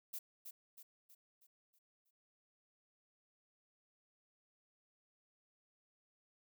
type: noise with echo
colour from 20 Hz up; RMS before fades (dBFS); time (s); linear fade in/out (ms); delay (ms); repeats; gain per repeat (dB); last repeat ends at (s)
violet; -44; 0.13-0.19; 10; 320; 6; -6; 2.11
effects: none